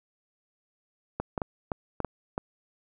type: clicks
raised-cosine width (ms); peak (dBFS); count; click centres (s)
1; -15; 7; 1.2 / 1.378 / 1.418 / 1.718 / 2.003 / 2.047 / 2.379
effects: none